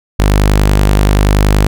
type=tone; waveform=sawtooth; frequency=50.5 Hz; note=G#1; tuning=48 cents flat; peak=-3 dBFS; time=0.19-1.67 s; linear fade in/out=5 ms; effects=none